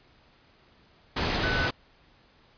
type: tone in noise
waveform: sine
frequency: 1500 Hz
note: F#6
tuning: 23 cents sharp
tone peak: -28 dBFS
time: 1.43-1.68 s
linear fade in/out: 10 ms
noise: pink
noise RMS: -27 dBFS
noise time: 1.16-1.71 s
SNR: -4 dB
effects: pink hiss -60 dBFS RMS until 2.57 s + resampled to 11025 Hz